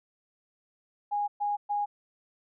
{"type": "tone bursts", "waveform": "sine", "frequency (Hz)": 823, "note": "G#5", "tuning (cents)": -16, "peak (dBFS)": -26, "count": 3, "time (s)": [1.11, 1.86], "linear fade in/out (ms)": 20, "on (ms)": 170, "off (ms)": 120, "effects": []}